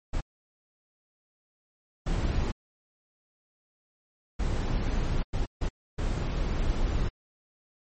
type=noise bursts at uneven times; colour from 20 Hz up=brown; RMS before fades=-27 dBFS; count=6; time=0.13-0.21 / 2.06-2.52 / 4.39-5.23 / 5.33-5.46 / 5.61-5.69 / 5.98-7.09 s; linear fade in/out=10 ms; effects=MP3 32 kbps